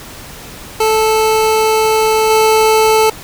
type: tone with level steps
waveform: 25% pulse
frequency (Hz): 438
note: A4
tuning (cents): -8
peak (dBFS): -6 / -4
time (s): 0.8-3.1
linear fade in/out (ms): 5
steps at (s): 2.3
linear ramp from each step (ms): 2
effects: pink hiss -32 dBFS RMS until 3.23 s